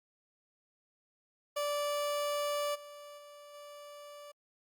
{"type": "tone with level steps", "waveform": "30% pulse", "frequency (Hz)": 583, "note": "D5", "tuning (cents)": -13, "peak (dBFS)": [-29, -45, -48, -45], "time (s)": [1.56, 4.32], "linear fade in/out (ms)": 10, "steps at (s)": [2.74, 3.17, 3.53], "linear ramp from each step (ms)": 20, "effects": ["Opus 48 kbps"]}